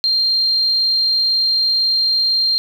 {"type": "tone", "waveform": "sine", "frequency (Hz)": 4186, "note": "C8", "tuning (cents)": 0, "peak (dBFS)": -13, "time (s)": [0.04, 2.58], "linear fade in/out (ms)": 0, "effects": ["7-bit"]}